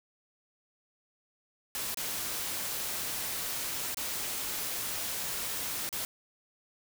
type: noise with dropouts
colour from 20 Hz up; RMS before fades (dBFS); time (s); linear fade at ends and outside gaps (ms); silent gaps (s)
white; -35; 1.75-6.05; 1; 1.945-1.972 / 3.945-3.971 / 5.891-5.927
effects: none